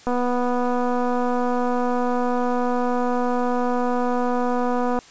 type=click train; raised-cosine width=1 ms; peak=-11 dBFS; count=1211; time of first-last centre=0.07-4.989 s; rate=246 Hz; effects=white hiss -47 dBFS RMS until 5.1 s + resampled to 16000 Hz